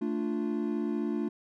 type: chord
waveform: triangle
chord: D minor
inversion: second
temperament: equal with one note detuned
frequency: 222.6 / 293.7 / 349.2 Hz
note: A3 / D4 / F4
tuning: +20 / 0 / 0 cents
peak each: -30 / -31 / -32 dBFS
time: 0.01-1.29 s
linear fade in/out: 10 ms
effects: none